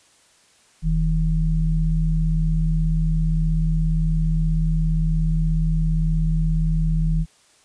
sine tone pair together, 41.5 / 159.6 Hz, E1 / D#3, +12 / +44 cents, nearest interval octave + major seventh, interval 2332 cents, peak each -19 / -20 dBFS, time 0.82-7.26 s, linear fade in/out 50 ms, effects white hiss -56 dBFS RMS until 7.64 s + resampled to 22050 Hz

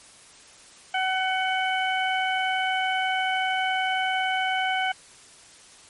harmonic tone with a mistuned harmonic, 753 Hz, F#5, 30 cents sharp, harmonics 1 / 2 / 3 / 4, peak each -25 / -28 / -30 / -31 dBFS, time 0.94-4.92 s, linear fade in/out 5 ms, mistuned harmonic 3, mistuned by -18 cents, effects white hiss -50 dBFS RMS until 5.89 s + MP3 48 kbps

